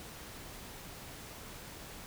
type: silence
effects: pink hiss -48 dBFS RMS until 2.06 s